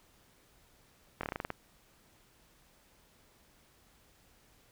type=slowing click train; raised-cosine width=0.5 ms; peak=-20 dBFS; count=9; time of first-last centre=1.21-1.503 s; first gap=23 ms; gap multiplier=1.13; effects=pink hiss -65 dBFS RMS until 4.71 s